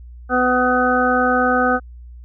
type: harmonic tone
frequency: 250.9 Hz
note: B3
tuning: 28 cents sharp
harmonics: 1 / 2 / 3 / 5 / 6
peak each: -20 / -20 / -20 / -20 / -20 dBFS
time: 0.29-1.8 s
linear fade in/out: 50 ms
effects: added 60 Hz sine -35 dBFS peak until 2.24 s